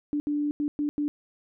sine tone bursts at uneven times, 293.7 Hz, D4, in tune, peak -24 dBFS, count 5, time 0.13-0.2 / 0.27-0.51 / 0.6-0.68 / 0.79-0.89 / 0.98-1.08 s, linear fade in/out 0 ms, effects none

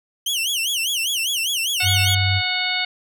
sawtooth tone with vibrato, 3000 Hz, F#7, 23 cents sharp, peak -17 dBFS, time 0.26-2.15 s, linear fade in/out 5 ms, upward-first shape sine, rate 5 Hz, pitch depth 210 cents each way
harmonic tone, 733 Hz, F#5, 16 cents flat, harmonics 1 / 2 / 3 / 4 / 5 / 6, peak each -30 / -29 / -24 / -28 / -26 / -28 dBFS, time 1.8-2.85 s, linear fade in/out 5 ms
sine tone, 97 Hz, G2, 18 cents flat, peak -18 dBFS, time 1.82-2.42 s, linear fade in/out 50 ms
effects none

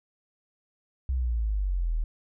sine exponential sweep, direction down, 66.8 to 38 Hz, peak -24 dBFS, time 1.09-2.04 s, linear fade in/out 0 ms, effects none

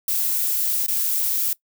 violet noise with dropouts, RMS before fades -22 dBFS, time 0.08-1.53 s, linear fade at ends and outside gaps 2 ms, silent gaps 0.864-0.881 s, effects noise-tail reverb RT60 0.1 s tail -20 dB re dry

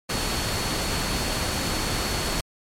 sine tone in noise, 4400 Hz, C#8, 14 cents flat, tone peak -34 dBFS, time 0.09-2.41 s, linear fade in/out 10 ms, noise pink, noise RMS -26 dBFS, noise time 0.09-2.41 s, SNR -11 dB, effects low-pass 11000 Hz 12 dB/octave + MP3 96 kbps

